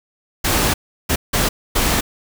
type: noise bursts at uneven times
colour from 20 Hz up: pink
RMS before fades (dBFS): -17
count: 4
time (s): 0.44-0.74 / 1.09-1.16 / 1.33-1.49 / 1.75-2.01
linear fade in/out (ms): 10
effects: none